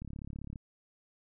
click train, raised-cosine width 5 ms, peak -30 dBFS, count 20, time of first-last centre 0.02-0.558 s, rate 35.3 Hz, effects none

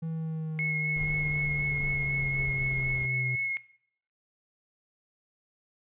triangle linear sweep, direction down, 162.8 to 127.3 Hz, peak -29 dBFS, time 0.02-3.36 s, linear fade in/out 10 ms
sine tone with vibrato, 2177 Hz, C#7, 32 cents flat, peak -28 dBFS, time 0.59-3.57 s, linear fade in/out 0 ms, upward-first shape triangle, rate 4 Hz, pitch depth 17 cents each way
brown noise, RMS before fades -39 dBFS, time 0.96-3.06 s, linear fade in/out 5 ms
effects noise-tail reverb RT60 0.6 s tail -17 dB re dry + resampled to 8000 Hz

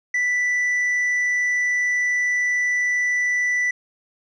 sine tone with tanh clipping, 1975.5 Hz, B6, in tune, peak -19 dBFS, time 0.14-3.71 s, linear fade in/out 5 ms, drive 3 dB, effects none

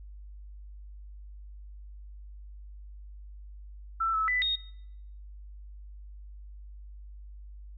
sine tone with pitch steps, 1335 / 1302 / 1993 / 3723 Hz, E6 / E6 / B6 / A#7, +22 / -22 / +15 / -3 cents, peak -25 dBFS, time 4-4.56 s, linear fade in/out 10 ms, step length 140 ms, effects noise-tail reverb RT60 0.8 s tail -23 dB re dry + added 50 Hz sine -43 dBFS peak until 7.77 s

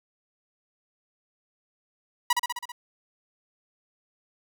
sawtooth tone with echo, 971 Hz, B5, 30 cents flat, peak -15 dBFS, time 2.3-2.33 s, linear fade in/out 5 ms, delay 65 ms, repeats 6, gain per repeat -3 dB, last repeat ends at 2.72 s, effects none

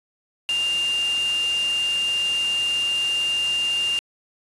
sine tone in noise, 2800 Hz, F7, 4 cents sharp, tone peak -20 dBFS, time 0.49-3.99 s, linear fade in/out 0 ms, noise white, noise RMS -33 dBFS, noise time 0.49-3.99 s, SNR +10 dB, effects resampled to 22050 Hz

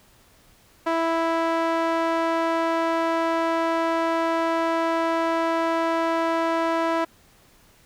sawtooth tone with band-pass filter, 329.6 Hz, E4, in tune, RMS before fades -23 dBFS, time 0.86-7.05 s, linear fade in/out 10 ms, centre 930 Hz, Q 1.1, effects pink hiss -56 dBFS RMS until 7.85 s

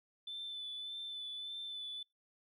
sine tone with vibrato, 3513 Hz, A7, 3 cents flat, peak -40 dBFS, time 0.27-2.03 s, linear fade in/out 5 ms, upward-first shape sine, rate 1.7 Hz, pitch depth 22 cents each way, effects noise-tail reverb RT60 0.2 s tail -25 dB re dry + tanh soft clip ceiling -37 dBFS

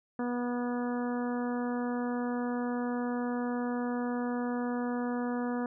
harmonic tone, 243.6 Hz, B3, 24 cents flat, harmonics 1 / 2 / 3 / 4 / 5 / 6 / 7, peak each -31 / -37 / -41 / -43 / -45 / -47 / -48 dBFS, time 0.19-5.66 s, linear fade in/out 2 ms, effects none

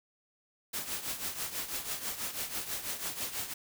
white noise with tremolo, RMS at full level -34 dBFS, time 0.73-3.54 s, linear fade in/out 10 ms, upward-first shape triangle, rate 6.1 Hz, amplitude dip 75%, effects none

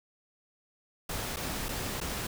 pink noise with dropouts, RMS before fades -35 dBFS, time 1.09-2.27 s, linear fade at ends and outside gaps 5 ms, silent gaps 1.362-1.368 / 1.686-1.689 / 2.003-2.012 s, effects none

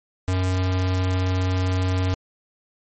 square tone, 92.5 Hz, F#2, in tune, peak -20 dBFS, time 0.28-2.14 s, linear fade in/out 0 ms, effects MP3 32 kbps

